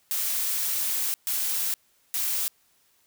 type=noise bursts at uneven times; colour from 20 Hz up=blue; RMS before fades=-27 dBFS; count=3; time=0.11-1.14 / 1.27-1.74 / 2.14-2.48 s; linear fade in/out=0 ms; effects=white hiss -65 dBFS RMS until 3.06 s